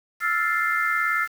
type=chord; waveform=sine; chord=F major seventh; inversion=third; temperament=equal; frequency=1318.5 / 1396.9 / 1760 / 2093 Hz; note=E6 / F6 / A6 / C7; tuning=0 / 0 / 0 / 0 cents; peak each=-26 dBFS; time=0.2-1.28 s; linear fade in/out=50 ms; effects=7-bit